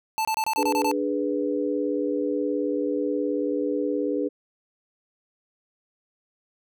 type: tone bursts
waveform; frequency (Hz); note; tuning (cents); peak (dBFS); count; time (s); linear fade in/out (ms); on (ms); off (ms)
square; 880; A5; 0; -23; 8; 0.18-0.914; 0; 69; 26
type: chord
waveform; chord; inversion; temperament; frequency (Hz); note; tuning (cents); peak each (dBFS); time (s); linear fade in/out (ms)
sine; G# diminished; second; equal; 293.7 / 415.3 / 493.9; D4 / G#4 / B4; 0 / 0 / 0; -26 / -28 / -28; 0.57-4.29; 20
effects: none